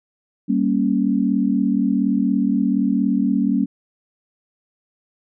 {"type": "chord", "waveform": "sine", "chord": "G diminished", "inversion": "none", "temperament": "equal", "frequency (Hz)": [196, 233.1, 277.2], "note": ["G3", "Bb3", "Db4"], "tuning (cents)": [0, 0, 0], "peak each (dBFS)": -20, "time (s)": [0.48, 3.66], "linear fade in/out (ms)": 20, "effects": []}